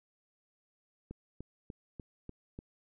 click train, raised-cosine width 3 ms, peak -30 dBFS, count 6, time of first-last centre 1.11-2.589 s, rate 3.38 Hz, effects none

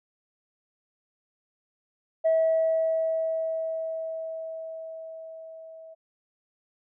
sine tone with level ramp, 647 Hz, E5, 32 cents flat, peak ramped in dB -17 to -43 dBFS, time 2.24-5.95 s, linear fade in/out 20 ms, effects tanh soft clip ceiling -16 dBFS

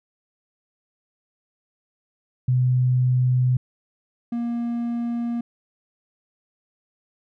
sine / triangle tone pair in turn, 126.4 / 236.1 Hz, B2 / A#3, +41 / +22 cents, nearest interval major seventh, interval 1081 cents, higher second, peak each -16 / -21 dBFS, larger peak first, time 2.48-3.57 / 4.32-5.41 s, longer neither, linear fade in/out 5 ms, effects none

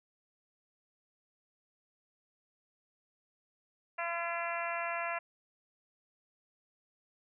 harmonic tone, 340 Hz, F4, 46 cents flat, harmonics 2 / 3 / 4 / 5 / 6 / 7 / 8, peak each -38 / -40 / -41 / -42 / -43 / -43 / -44 dBFS, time 3.98-5.19 s, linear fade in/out 10 ms, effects none

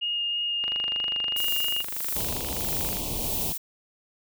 sine tone with vibrato, 2844 Hz, F7, 31 cents sharp, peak -25 dBFS, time 0.01-1.83 s, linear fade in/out 20 ms, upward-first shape sine, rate 3.1 Hz, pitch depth 8 cents each way
click train, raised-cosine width 0.3 ms, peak -20 dBFS, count 59, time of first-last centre 0.64-2.969 s, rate 24.9 Hz
violet noise with tremolo, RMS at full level -29 dBFS, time 1.36-3.58 s, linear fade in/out 10 ms, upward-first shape sine, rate 1.6 Hz, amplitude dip 50%
pink band-stop noise, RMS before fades -33 dBFS, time 2.15-3.53 s, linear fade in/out 10 ms, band 1000 to 2500 Hz, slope 48 dB/octave
effects none

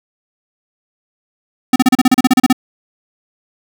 square tone bursts, 255.4 Hz, C4, 42 cents flat, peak -6 dBFS, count 13, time 1.73-2.528 s, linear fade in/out 5 ms, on 30 ms, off 34 ms, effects none

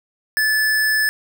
square tone, 1736 Hz, A6, 24 cents flat, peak -16 dBFS, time 0.37-1.09 s, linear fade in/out 0 ms, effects none

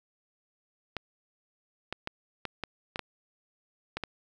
clicks, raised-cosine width 0.3 ms, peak -17 dBFS, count 9, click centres 0.967 / 1.926 / 2.074 / 2.453 / 2.637 / 2.959 / 2.993 / 3.97 / 4.037 s, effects 9-bit

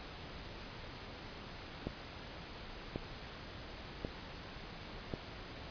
click train, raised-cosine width 2 ms, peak -23 dBFS, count 4, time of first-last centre 1.87-5.138 s, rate 0.918 Hz, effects pink hiss -48 dBFS RMS until 5.7 s + resampled to 11025 Hz

